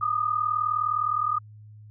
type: tone pair together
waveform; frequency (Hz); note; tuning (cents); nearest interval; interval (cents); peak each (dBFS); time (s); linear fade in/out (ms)
sine; 1204 / 1243.6; D6 / D#6; +43 / -1; minor second; 56; -26 / -25; 0.01-1.39; 10
effects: added 106 Hz sine -44 dBFS peak until 1.9 s